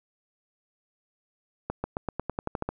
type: accelerating click train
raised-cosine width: 1 ms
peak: -15 dBFS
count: 11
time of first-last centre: 1.7-2.69 s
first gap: 140 ms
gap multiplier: 0.92
effects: none